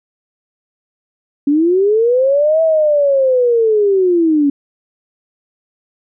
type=linear two-way sweep; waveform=sine; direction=up then down; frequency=277.2 to 653 to 277.2 Hz; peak=-9 dBFS; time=1.47-4.5 s; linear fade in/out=5 ms; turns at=2.62 s; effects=none